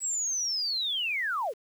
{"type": "linear sweep", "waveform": "sine", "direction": "down", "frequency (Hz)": [7870, 370], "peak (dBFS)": -27, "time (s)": [0, 1.54], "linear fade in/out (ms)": 50, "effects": ["9-bit"]}